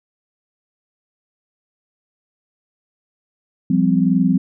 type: chord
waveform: sine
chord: F suspended second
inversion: none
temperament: equal with one note detuned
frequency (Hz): 174.61 / 196 / 258.3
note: F3 / G3 / C4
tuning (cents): 0 / 0 / -22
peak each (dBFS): -17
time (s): 3.7-4.38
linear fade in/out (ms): 5
effects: none